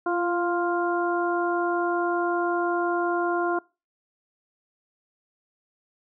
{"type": "harmonic tone with a mistuned harmonic", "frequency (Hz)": 350, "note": "F4", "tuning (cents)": 4, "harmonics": [1, 2, 3, 4], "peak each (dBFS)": [-25, -28, -30, -31], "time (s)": [0.06, 3.59], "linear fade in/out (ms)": 5, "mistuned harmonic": 1, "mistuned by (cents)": -23, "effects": ["noise-tail reverb RT60 0.3 s tail -24 dB re dry"]}